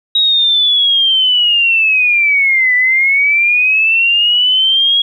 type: linear two-way sweep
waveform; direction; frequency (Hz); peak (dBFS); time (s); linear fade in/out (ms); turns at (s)
sine; down then up; 3820 to 1975.5 to 3321; -8; 0.15-5.02; 5; 2.75
effects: 8-bit